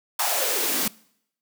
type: noise with high-pass filter sweep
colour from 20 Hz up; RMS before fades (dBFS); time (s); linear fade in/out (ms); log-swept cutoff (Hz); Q
white; -24; 0.19-0.88; 5; 880 to 210; 5.2
effects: noise-tail reverb RT60 0.7 s tail -23 dB re dry